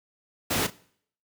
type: noise with echo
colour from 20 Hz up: pink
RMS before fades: -25 dBFS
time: 0.5-0.67 s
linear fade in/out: 10 ms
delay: 35 ms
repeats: 1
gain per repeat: -14 dB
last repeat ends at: 0.705 s
effects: noise-tail reverb RT60 0.6 s tail -21 dB re dry + high-pass 100 Hz 12 dB/octave